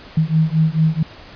sine beating tone pair, 156.6 / 161.1 Hz, D#3 / E3, +11 / -39 cents, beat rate 4.5 Hz, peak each -16 dBFS, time 0.17-1.03 s, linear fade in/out 5 ms, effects pink hiss -40 dBFS RMS until 1.35 s + resampled to 11025 Hz

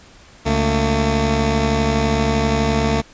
15% pulse tone pair together, 71 / 225.4 Hz, C#2 / A3, +42 / +42 cents, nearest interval octave + minor sixth, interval 2000 cents, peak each -12 dBFS, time 0.45-3.02 s, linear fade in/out 20 ms, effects pink hiss -46 dBFS RMS until 3.13 s + resampled to 16000 Hz

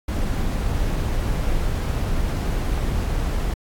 brown noise, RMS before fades -22 dBFS, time 0.08-3.54 s, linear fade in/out 5 ms, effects AAC 64 kbps

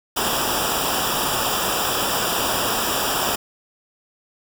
pink noise with comb filter, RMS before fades -22 dBFS, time 0.16-3.36 s, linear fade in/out 10 ms, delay 0.47 ms, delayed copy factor -0.85, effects none

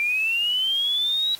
sine linear sweep, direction up, 2349 to 3900 Hz, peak -20 dBFS, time 0-1.35 s, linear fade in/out 0 ms, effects white hiss -46 dBFS RMS until 1.39 s + AAC 48 kbps

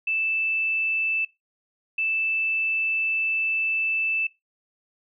sine tone pair in turn, 2640 / 2640 Hz, E7 / E7, +2 / +2 cents, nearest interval unison, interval 0 cents, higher neither, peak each -22 dBFS, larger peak neither, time 0.07-1.25 / 1.98-4.27 s, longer second, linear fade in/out 5 ms, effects noise-tail reverb RT60 0.2 s tail -20 dB re dry

